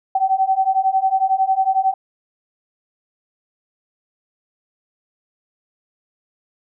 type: beating tone pair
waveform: sine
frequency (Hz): 760 / 771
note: F#5 / G5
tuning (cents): +46 / -29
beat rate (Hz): 11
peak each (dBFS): -18 / -17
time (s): 0.15-1.94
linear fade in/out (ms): 5
effects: none